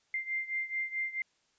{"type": "beating tone pair", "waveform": "sine", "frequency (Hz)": [2093, 2097.6], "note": ["C7", "C7"], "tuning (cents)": [0, 4], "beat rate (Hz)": 4.6, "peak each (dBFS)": [-34, -37], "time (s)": [0.14, 1.22], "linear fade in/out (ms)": 2, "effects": ["white hiss -72 dBFS RMS until 1.58 s", "resampled to 16000 Hz"]}